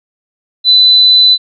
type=tone; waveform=sine; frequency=4002 Hz; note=B7; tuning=22 cents sharp; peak=-3 dBFS; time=0.64-1.38 s; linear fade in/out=50 ms; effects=none